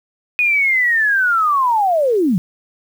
sine linear sweep, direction down, 2489 to 160.3 Hz, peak -12 dBFS, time 0.39-2.38 s, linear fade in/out 0 ms, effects 7-bit

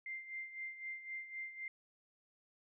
sine tone with tremolo, 2093 Hz, C7, in tune, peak -40 dBFS, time 0.06-1.68 s, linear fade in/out 2 ms, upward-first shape sine, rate 3.9 Hz, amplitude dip 70%, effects none

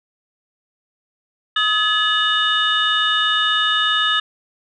sine tone cluster, 1267 / 1709 / 2932 / 3637 Hz, D#6 / G#6 / F#7 / A#7, +31 / +49 / -16 / -43 cents, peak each -20 dBFS, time 1.56-4.2 s, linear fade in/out 5 ms, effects tanh soft clip ceiling -6 dBFS

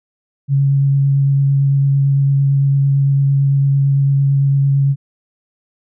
sine tone with vibrato, 138.59 Hz, C#3, in tune, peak -10 dBFS, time 0.48-4.96 s, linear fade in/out 50 ms, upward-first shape triangle, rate 8.9 Hz, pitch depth 13 cents each way, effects none

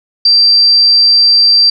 sine tone, 4699 Hz, D8, in tune, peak -4 dBFS, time 0.25-1.7 s, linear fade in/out 5 ms, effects none

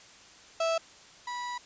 35% pulse tone pair in turn, 657 / 977.9 Hz, E5 / B5, -6 / -17 cents, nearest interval perfect fifth, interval 689 cents, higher second, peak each -24 / -32 dBFS, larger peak first, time 0.6-0.78 / 1.27-1.58 s, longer second, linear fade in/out 5 ms, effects white hiss -53 dBFS RMS until 1.65 s + resampled to 16000 Hz

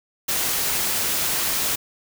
white noise, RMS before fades -23 dBFS, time 0.28-1.76 s, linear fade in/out 10 ms, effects none

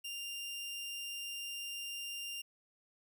sawtooth tone, 2794 Hz, F7, in tune, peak -37 dBFS, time 0.04-2.42 s, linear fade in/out 10 ms, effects none

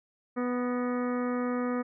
harmonic tone with a mistuned harmonic, 246.9 Hz, B3, in tune, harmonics 1 / 2 / 3 / 4 / 5 / 6 / 7 / 8 / 9, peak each -29 / -33 / -43 / -44 / -38 / -47 / -49 / -47 / -51 dBFS, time 0.36-1.83 s, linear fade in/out 20 ms, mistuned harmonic 8, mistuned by -63 cents, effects none

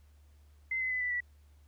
sine tone with pitch steps, 2065 / 2037 / 2009 / 1980.9 / 1953.6 Hz, C7 / C7 / B6 / B6 / B6, -23 / -47 / +29 / +5 / -19 cents, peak -30 dBFS, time 0.71-1.205 s, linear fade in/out 5 ms, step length 99 ms, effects added 73 Hz sine -57 dBFS peak until 1.67 s + pink hiss -72 dBFS RMS until 1.67 s

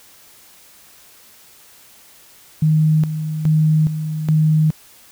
sine tone with tremolo, 155.56 Hz, D#3, in tune, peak -11 dBFS, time 2.62-4.71 s, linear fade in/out 5 ms, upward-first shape square, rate 1.2 Hz, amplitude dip 65%, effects white hiss -47 dBFS RMS until 5.11 s

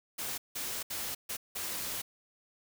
white noise bursts at uneven times, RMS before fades -37 dBFS, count 5, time 0.18-0.38 / 0.55-0.83 / 0.9-1.15 / 1.29-1.37 / 1.55-2.02 s, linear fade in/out 10 ms, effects none

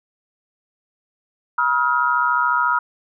sine tone cluster, 968 / 1273 / 1407 Hz, B5 / D#6 / F6, -35 / +39 / +12 cents, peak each -20 dBFS, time 1.58-2.79 s, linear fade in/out 5 ms, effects none

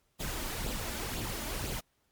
pink noise with flanger, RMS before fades -36 dBFS, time 0.19-1.81 s, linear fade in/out 20 ms, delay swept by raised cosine 0.25 to 3.45 ms, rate 2 Hz, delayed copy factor +0.55, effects pink hiss -74 dBFS RMS until 2.11 s + MP3 96 kbps

